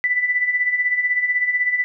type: tone with tremolo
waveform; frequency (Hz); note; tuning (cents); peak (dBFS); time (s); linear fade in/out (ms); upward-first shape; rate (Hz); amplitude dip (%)
sine; 1984; B6; +7; -14; 0.04-1.84; 0; sine; 16; 65
effects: none